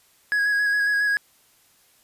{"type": "tone with vibrato", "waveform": "triangle", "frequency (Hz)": 1661.2, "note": "G#6", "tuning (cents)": 0, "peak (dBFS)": -17, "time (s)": [0.32, 1.17], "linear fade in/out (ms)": 0, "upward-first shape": "square", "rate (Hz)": 7.3, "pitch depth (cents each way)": 17, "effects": ["white hiss -59 dBFS RMS until 2.03 s", "resampled to 32000 Hz"]}